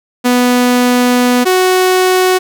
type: tone pair in turn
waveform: sawtooth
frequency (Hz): 246.9 / 369.9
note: B3 / F#4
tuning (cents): 0 / 0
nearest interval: perfect fifth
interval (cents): 700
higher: second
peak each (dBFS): -4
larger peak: neither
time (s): 0.24-1.45 / 1.45-2.39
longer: first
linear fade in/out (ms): 20
effects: none

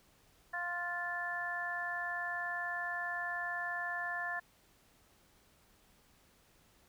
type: harmonic tone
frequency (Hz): 350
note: F4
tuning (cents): +4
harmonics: 2 / 3 / 4 / 5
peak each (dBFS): -42 / -44 / -46 / -37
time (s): 0.53-4.4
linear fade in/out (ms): 10
effects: pink hiss -67 dBFS RMS until 6.88 s

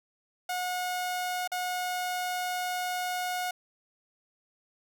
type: tone with dropouts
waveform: sawtooth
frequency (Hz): 725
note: F#5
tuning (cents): -35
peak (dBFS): -26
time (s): 0.49-3.51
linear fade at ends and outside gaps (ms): 5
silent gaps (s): 1.476-1.517
effects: none

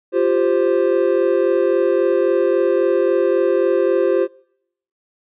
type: chord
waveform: triangle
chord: F suspended second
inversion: none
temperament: just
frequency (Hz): 349.2 / 392.9 / 523.8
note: F4 / G4 / C5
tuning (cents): 0 / +4 / +2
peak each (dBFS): -16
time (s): 0.12-4.28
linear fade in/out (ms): 50
effects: noise-tail reverb RT60 0.7 s tail -24 dB re dry + resampled to 8000 Hz

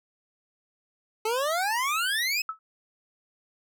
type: exponential sweep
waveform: 25% pulse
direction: up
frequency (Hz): 426.2 to 2614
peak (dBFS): -21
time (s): 1.25-2.42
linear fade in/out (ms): 5
type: tone with exponential decay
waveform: sine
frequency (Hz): 1300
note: E6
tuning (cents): -24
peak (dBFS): -25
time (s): 2.49-2.59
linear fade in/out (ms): 2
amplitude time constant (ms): 21
effects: none

